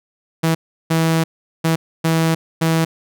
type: tone bursts at uneven times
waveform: sawtooth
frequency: 162.7 Hz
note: E3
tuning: 22 cents flat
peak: -10 dBFS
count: 5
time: 0.43-0.55 / 0.9-1.24 / 1.64-1.76 / 2.04-2.35 / 2.61-2.85 s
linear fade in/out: 10 ms
effects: none

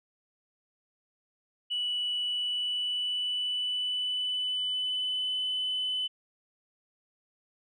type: tone with pitch glide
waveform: sine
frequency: 2952 to 3014 Hz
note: F#7 to F#7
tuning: -5 to +31 cents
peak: -27 dBFS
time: 1.7-6.08 s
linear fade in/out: 20 ms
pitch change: +36 cents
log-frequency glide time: 2.19-5.36 s
effects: tanh soft clip ceiling -24 dBFS

